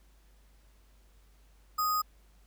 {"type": "tone with sample-and-hold", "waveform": "sine", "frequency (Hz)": 1244.5, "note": "D#6", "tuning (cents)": 0, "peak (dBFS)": -26, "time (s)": [1.78, 2.02], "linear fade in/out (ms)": 10, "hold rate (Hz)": 6300, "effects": ["added 50 Hz sine -58 dBFS peak until 2.46 s", "pink hiss -68 dBFS RMS until 2.46 s"]}